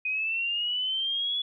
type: linear sweep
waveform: sine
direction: up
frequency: 2489 to 3418 Hz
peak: -26 dBFS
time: 0.05-1.42 s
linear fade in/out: 5 ms
effects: none